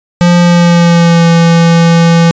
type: tone with pitch glide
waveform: square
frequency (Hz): 174.61 to 167.88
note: F3 to E3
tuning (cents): 0 to +32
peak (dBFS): -4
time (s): 0.21-2.31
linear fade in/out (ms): 0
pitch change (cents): -68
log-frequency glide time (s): 0.39-1.28
effects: resampled to 16000 Hz